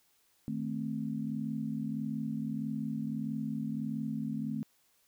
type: chord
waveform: sine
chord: A diminished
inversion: second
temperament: equal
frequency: 155.56 / 220 / 261.6 Hz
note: Eb3 / A3 / C4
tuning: 0 / 0 / 0 cents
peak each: -39 / -35 / -38 dBFS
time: 0.48-4.63 s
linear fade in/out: 0 ms
effects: white hiss -70 dBFS RMS until 5.07 s